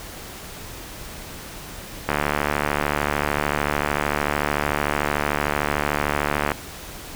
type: click train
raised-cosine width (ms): 0.5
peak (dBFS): -5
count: 326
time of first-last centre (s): 2.09-6.518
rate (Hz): 73.4
effects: pink hiss -37 dBFS RMS until 7.15 s